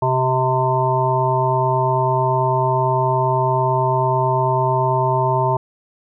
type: harmonic tone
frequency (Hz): 129.2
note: C3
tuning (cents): -21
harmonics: 1 / 3 / 5 / 7 / 8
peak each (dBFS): -20 / -23 / -22 / -19 / -24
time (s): 0.02-5.57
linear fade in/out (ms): 5
effects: none